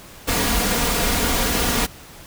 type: noise with comb filter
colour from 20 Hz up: pink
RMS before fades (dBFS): -20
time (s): 0.27-1.87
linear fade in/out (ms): 20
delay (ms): 4.2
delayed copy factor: +0.55
effects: pink hiss -42 dBFS RMS until 2.26 s